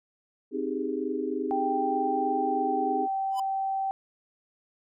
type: chord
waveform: sine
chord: Ab major seventh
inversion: first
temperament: equal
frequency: 261.6 / 311.1 / 392 / 415.3 Hz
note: C4 / Eb4 / G4 / Ab4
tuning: 0 / 0 / 0 / 0 cents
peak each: -33 dBFS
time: 0.51-3.08 s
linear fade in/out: 50 ms
type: tone with pitch glide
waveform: sine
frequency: 784 to 775.4 Hz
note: G5 to G5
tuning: 0 to -19 cents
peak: -26 dBFS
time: 1.51-3.91 s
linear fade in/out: 0 ms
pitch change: -19 cents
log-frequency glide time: 2.43-2.81 s
type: tone with exponential growth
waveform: square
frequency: 1000 Hz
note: B5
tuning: 21 cents sharp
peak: -31 dBFS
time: 3.3-3.4 s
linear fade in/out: 5 ms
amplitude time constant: 20 ms
effects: none